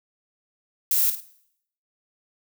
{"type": "noise with echo", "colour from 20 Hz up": "violet", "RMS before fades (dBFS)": -21, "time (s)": [0.91, 1.1], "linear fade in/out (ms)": 2, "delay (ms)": 52, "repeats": 2, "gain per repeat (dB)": -9, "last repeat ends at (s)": 1.204, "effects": ["noise-tail reverb RT60 0.7 s tail -18 dB re dry"]}